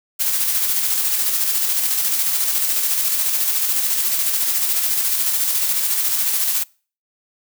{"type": "noise with tremolo", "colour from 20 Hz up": "blue", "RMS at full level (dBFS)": -18, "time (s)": [0.19, 6.64], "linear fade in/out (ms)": 20, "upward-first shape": "square", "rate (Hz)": 14, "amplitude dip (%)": 30, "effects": ["noise-tail reverb RT60 0.4 s tail -25 dB re dry"]}